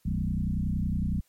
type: tone with frequency modulation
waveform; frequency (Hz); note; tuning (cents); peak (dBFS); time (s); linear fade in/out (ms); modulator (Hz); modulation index
sine; 123.47; B2; 0; -25; 0.05-1.21; 10; 30.8; 3.1
effects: white hiss -68 dBFS RMS until 1.28 s + MP3 64 kbps